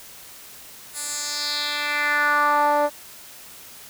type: tone with band-pass filter sweep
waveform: 10% pulse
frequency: 293.7 Hz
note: D4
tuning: in tune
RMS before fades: -22 dBFS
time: 0.93-2.9 s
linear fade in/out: 50 ms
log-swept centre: 10000 to 620 Hz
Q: 2.6
effects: white hiss -43 dBFS RMS until 3.89 s